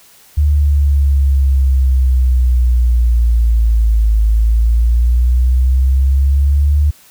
sine exponential two-way sweep, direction down then up, 74.1 to 53.6 to 74.1 Hz, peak -8 dBFS, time 0.37-6.91 s, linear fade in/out 10 ms, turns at 4.2 s, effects white hiss -45 dBFS RMS until 7.1 s

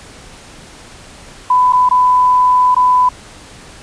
sine tone with dropouts, 1000 Hz, B5, 21 cents sharp, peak -7 dBFS, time 1.5-3.09 s, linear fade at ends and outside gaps 5 ms, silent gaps 1.725-1.732 / 1.89-1.91 / 2.747-2.764 s, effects pink hiss -37 dBFS RMS until 3.82 s + resampled to 22050 Hz

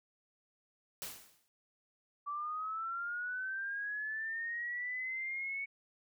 white noise with exponential decay, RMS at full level -40 dBFS, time 1.02-1.48 s, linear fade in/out 0 ms, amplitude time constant 100 ms
sine linear sweep, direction up, 1151 to 2229 Hz, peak -36 dBFS, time 2.26-5.66 s, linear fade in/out 20 ms
effects none

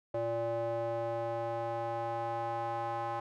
square tone with band-pass filter sweep, 116.1 Hz, A#2, 7 cents flat, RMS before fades -35 dBFS, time 0.14-3.2 s, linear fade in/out 5 ms, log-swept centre 570 to 890 Hz, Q 3.3, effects none

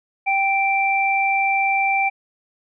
sine tone pair together, 783.4 / 2349 Hz, G5 / D7, -1 / 0 cents, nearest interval octave + perfect fifth, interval 1901 cents, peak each -19 dBFS, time 0.26-2.1 s, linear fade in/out 20 ms, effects none

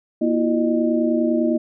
sine tone cluster, 238.9 / 327.5 / 357.3 / 613 Hz, A#3 / E4 / F4 / D#5, +43 / -11 / +40 / -26 cents, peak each -20 / -20 / -27 / -24 dBFS, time 0.21-1.58 s, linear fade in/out 10 ms, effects none

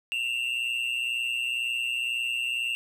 triangle tone pair together, 2695 / 2817 Hz, E7 / F7, +38 / +14 cents, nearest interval minor second, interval 76 cents, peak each -27 / -29 dBFS, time 0.12-2.75 s, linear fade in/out 0 ms, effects none

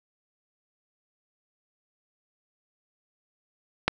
click, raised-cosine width 0.3 ms, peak -5 dBFS, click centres 3.88 s, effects none

